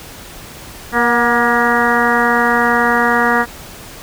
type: harmonic tone with a mistuned harmonic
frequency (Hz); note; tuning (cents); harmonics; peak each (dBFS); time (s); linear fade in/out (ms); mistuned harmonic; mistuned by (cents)
237.4; A#3; +32; 1 / 2 / 3 / 4 / 5 / 6 / 7 / 8; -19 / -19 / -19 / -19 / -19 / -19 / -19 / -19; 0.92-3.46; 50; 3; +35
effects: pink hiss -34 dBFS RMS until 4.02 s